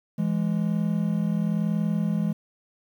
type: tone pair together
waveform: triangle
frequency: 166.9 / 207.9 Hz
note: E3 / G#3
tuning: +22 / +2 cents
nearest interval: major third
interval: 380 cents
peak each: -23 dBFS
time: 0.18-2.33 s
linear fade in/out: 10 ms
effects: 9-bit